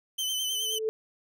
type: tone with vibrato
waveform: sawtooth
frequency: 3062 Hz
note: G7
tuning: 41 cents flat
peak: -25 dBFS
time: 0.18-0.79 s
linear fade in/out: 10 ms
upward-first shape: sine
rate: 9.5 Hz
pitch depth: 40 cents each way
type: tone with exponential growth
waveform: sine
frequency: 438.6 Hz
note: A4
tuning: 6 cents flat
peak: -23 dBFS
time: 0.47-0.89 s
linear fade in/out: 0 ms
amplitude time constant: 90 ms
effects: none